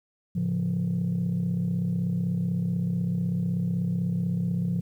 sine chord, A augmented, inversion none, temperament equal, 110 / 138.59 / 174.61 Hz, A2 / C#3 / E#3, 0 / 0 / 0 cents, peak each -30 / -30 / -24 dBFS, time 0.35-4.81 s, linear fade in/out 10 ms, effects tanh soft clip ceiling -20 dBFS + 10-bit

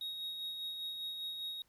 triangle tone with tremolo, 3766 Hz, A#7, 17 cents sharp, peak -36 dBFS, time 0.01-1.62 s, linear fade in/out 2 ms, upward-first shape sine, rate 5 Hz, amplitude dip 35%, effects pink hiss -73 dBFS RMS until 1.68 s

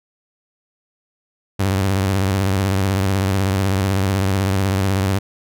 sawtooth tone with vibrato, 96.6 Hz, G2, 25 cents flat, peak -12 dBFS, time 1.59-5.19 s, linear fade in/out 10 ms, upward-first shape sine, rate 16 Hz, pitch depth 78 cents each way, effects none

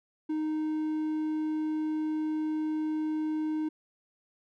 triangle tone, 310 Hz, D#4, 6 cents flat, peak -26 dBFS, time 0.29-3.69 s, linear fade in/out 10 ms, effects none

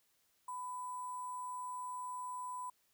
sine tone with sample-and-hold, 1000 Hz, B5, 21 cents sharp, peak -40 dBFS, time 0.48-2.7 s, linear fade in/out 5 ms, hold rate 8820 Hz, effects white hiss -75 dBFS RMS until 2.93 s

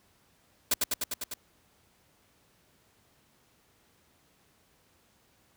white noise with echo, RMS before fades -25 dBFS, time 0.71-0.74 s, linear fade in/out 5 ms, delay 100 ms, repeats 6, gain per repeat -2 dB, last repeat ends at 1.34 s, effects pink hiss -66 dBFS RMS until 5.56 s + high-pass 60 Hz 12 dB/octave

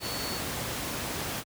sine tone in noise, 4436 Hz, C#8, in tune, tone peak -37 dBFS, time 0-0.41 s, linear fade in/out 50 ms, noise pink, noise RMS -33 dBFS, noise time 0-1.44 s, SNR -7 dB, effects high-pass 80 Hz 12 dB/octave

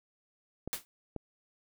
clicks, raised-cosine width 2 ms, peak -24 dBFS, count 2, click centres 0.676 / 1.163 s
white noise with exponential decay, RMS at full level -31 dBFS, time 0.73-0.85 s, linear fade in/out 0 ms, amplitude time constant 26 ms
effects none

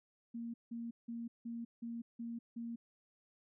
sine tone bursts, 233.1 Hz, A#3, in tune, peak -40 dBFS, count 7, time 0.34-2.76 s, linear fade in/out 10 ms, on 200 ms, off 170 ms, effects none

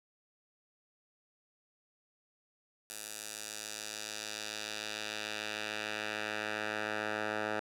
10% pulse tone with band-pass filter sweep, 106.8 Hz, G#2, 49 cents sharp, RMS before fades -39 dBFS, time 2.9-7.6 s, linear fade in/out 0 ms, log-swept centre 9500 to 1200 Hz, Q 1, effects none

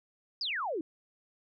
sine exponential sweep, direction down, 5240 to 293.7 Hz, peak -31 dBFS, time 0.41-0.81 s, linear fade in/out 2 ms, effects none

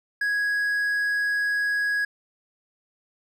triangle tone, 1661.2 Hz, G#6, in tune, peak -20 dBFS, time 0.21-2.05 s, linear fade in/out 5 ms, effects none

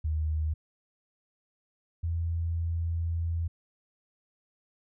sine tone pair in turn, 77.78 / 83.65 Hz, D#2 / E2, 0 / +26 cents, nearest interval minor second, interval 126 cents, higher second, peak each -26 / -27 dBFS, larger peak first, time 0.04-0.54 / 2.03-3.48 s, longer second, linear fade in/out 10 ms, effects none

